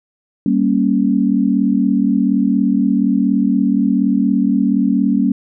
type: chord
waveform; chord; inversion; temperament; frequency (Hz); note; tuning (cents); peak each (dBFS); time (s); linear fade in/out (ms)
sine; G diminished; none; equal; 196 / 233.1 / 277.2; G3 / Bb3 / Db4; 0 / 0 / 0; -16; 0.46-5.32; 2
effects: none